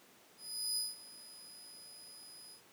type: tone with ADSR envelope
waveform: 25% pulse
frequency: 4978 Hz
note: D#8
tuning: in tune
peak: -28 dBFS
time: 0.37-2.62 s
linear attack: 400 ms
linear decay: 180 ms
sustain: -19 dB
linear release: 97 ms
effects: pink hiss -62 dBFS RMS until 2.72 s + high-pass 200 Hz 12 dB/octave